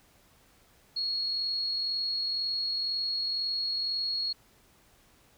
sine tone with amplitude modulation, 4318 Hz, C#8, 46 cents flat, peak -27 dBFS, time 0.96-4.33 s, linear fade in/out 10 ms, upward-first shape sine, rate 42 Hz, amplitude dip 25%, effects pink hiss -62 dBFS RMS until 5.37 s

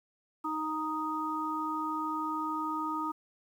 harmonic tone, 311.1 Hz, D#4, in tune, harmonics 1 / 3 / 4, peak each -36 / -36 / -34 dBFS, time 0.44-3.12 s, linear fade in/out 10 ms, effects 10-bit

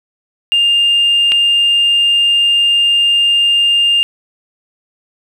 sine tone pair in turn, 2807 / 2807 Hz, F7 / F7, +8 / +8 cents, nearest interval unison, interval 0 cents, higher neither, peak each -7 dBFS, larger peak neither, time 0.52-1.32 / 1.32-4.03 s, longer second, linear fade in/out 0 ms, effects tanh soft clip ceiling -5 dBFS + 7-bit

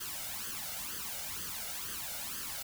white noise with flanger, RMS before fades -40 dBFS, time 0-2.63 s, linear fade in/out 10 ms, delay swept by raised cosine 0.63 to 1.42 ms, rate 2.1 Hz, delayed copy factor +0.7, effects none

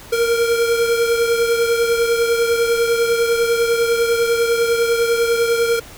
square beating tone pair, 464.4 / 474.4 Hz, A#4 / A#4, -7 / +30 cents, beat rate 10 Hz, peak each -16 / -23 dBFS, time 0.12-5.8 s, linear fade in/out 10 ms, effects pink hiss -39 dBFS RMS until 5.97 s

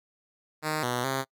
5% pulse tone with pitch steps, 154.6 / 123 / 133.7 Hz, D#3 / B2 / C3, -11 / -7 / +38 cents, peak -16 dBFS, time 0.62-1.25 s, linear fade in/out 50 ms, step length 210 ms, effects noise-tail reverb RT60 0.1 s tail -26 dB re dry

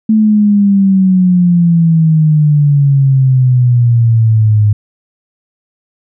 sine exponential sweep, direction down, 220 to 103.83 Hz, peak -5 dBFS, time 0.09-4.73 s, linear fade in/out 5 ms, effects none

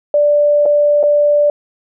sine tone with dropouts, 587 Hz, D5, 1 cent flat, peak -8 dBFS, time 0.14-1.5 s, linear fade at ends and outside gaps 2 ms, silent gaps 0.656-0.66 / 1.03-1.036 s, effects none

